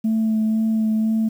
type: tone with vibrato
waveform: sine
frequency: 220 Hz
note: A3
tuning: in tune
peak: -15 dBFS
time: 0.04-1.29 s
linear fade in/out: 10 ms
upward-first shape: sine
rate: 2 Hz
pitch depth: 15 cents each way
effects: tanh soft clip ceiling -14 dBFS + 8-bit